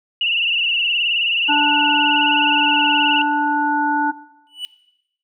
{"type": "tone with vibrato", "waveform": "sine", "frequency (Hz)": 2794, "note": "F7", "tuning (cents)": 0, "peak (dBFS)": -16, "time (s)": [0.21, 3.22], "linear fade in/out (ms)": 2, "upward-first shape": "sine", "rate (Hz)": 19, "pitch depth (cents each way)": 80}
{"type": "harmonic tone", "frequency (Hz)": 293.7, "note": "D4", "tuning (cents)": 0, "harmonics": [1, 3, 5], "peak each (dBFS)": [-21, -17, -22], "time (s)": [1.48, 4.12], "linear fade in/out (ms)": 20}
{"type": "tone with exponential growth", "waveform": "triangle", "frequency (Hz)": 2960, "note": "F#7", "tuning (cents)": 0, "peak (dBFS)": -19, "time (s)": [4.47, 4.65], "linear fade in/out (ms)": 0, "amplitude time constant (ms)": 38}
{"effects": ["noise-tail reverb RT60 0.9 s tail -18 dB re dry"]}